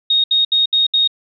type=tone bursts; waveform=sine; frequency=3729 Hz; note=A#7; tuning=in tune; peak=-11 dBFS; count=5; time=0.1-1.076 s; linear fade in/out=5 ms; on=140 ms; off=69 ms; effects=none